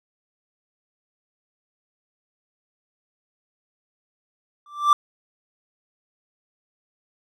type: tone with exponential growth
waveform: triangle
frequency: 1174.7 Hz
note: D6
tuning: in tune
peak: -7 dBFS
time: 4.66-4.93 s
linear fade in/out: 2 ms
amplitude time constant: 57 ms
effects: none